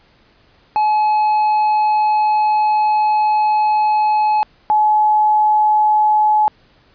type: tone pair in turn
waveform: triangle / sine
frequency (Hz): 852 / 852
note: G#5 / G#5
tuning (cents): +44 / +44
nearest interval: unison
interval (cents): 0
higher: neither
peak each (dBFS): -10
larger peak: neither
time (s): 0.76-4.43 / 4.7-6.48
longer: first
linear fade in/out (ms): 0
effects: pink hiss -53 dBFS RMS until 6.94 s + resampled to 11025 Hz